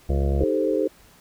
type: harmonic tone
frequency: 69.3 Hz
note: C#2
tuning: in tune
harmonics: 1 / 2 / 3 / 5 / 6 / 7 / 8 / 9 / 10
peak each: -20 / -28 / -32 / -31 / -36 / -33 / -37 / -37 / -38 dBFS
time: 0.09-0.44 s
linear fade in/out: 5 ms
type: chord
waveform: sine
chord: A half-diminished seventh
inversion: second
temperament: equal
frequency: 311.1 / 392 / 440 / 523.3 Hz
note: Eb4 / G4 / A4 / C5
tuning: 0 / 0 / 0 / 0 cents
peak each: -25 dBFS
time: 0.4-0.88 s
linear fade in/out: 10 ms
effects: pink hiss -53 dBFS RMS until 1.2 s